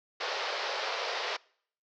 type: band-pass noise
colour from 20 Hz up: pink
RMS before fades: -34 dBFS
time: 0.2-1.37 s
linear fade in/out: 10 ms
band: 440 to 5300 Hz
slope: 48 dB/octave
effects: noise-tail reverb RT60 0.6 s tail -25 dB re dry